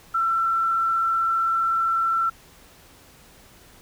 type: tone with frequency modulation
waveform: sine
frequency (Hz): 1344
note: E6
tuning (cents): +33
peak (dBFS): -19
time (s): 0.14-2.3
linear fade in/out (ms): 10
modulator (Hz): 39.4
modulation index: 0.41
effects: pink hiss -51 dBFS RMS until 3.81 s